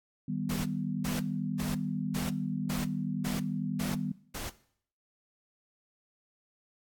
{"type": "chord", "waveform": "sine", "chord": "Eb augmented", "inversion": "none", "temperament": "equal", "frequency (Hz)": [155.56, 196, 246.9], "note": ["Eb3", "G3", "B3"], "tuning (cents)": [0, 0, 0], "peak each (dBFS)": -35, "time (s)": [0.28, 4.12], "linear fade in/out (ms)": 5}
{"type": "noise bursts", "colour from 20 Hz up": "pink", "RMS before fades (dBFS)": -38, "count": 8, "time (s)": [0.49, 4.5], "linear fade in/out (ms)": 10, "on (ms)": 160, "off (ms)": 390}
{"effects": ["noise-tail reverb RT60 0.6 s tail -18 dB re dry", "AAC 64 kbps"]}